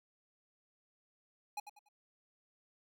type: tone with echo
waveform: square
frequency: 830.6 Hz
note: G#5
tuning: in tune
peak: -38 dBFS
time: 1.57-1.6 s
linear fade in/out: 5 ms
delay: 96 ms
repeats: 3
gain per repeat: -10 dB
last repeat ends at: 1.888 s
effects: none